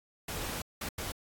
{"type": "noise bursts at uneven times", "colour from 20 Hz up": "pink", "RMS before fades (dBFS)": -37, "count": 3, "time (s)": [[0.28, 0.62], [0.81, 0.89], [0.98, 1.12]], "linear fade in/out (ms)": 5, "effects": ["AAC 64 kbps"]}